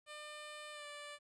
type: tone with pitch glide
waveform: 10% pulse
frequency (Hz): 600 to 585.6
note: D5 to D5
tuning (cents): +37 to -5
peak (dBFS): -39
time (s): 0.06-1.19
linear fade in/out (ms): 50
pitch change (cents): -42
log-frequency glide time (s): 0.72-0.86
effects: resampled to 22050 Hz + 13-bit